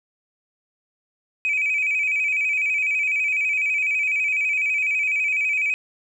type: tone with vibrato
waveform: sine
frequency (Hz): 2411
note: D7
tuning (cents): +45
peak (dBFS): -18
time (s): 1.45-5.74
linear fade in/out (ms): 0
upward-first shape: square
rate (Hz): 12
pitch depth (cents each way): 76
effects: tanh soft clip ceiling -15 dBFS + 10-bit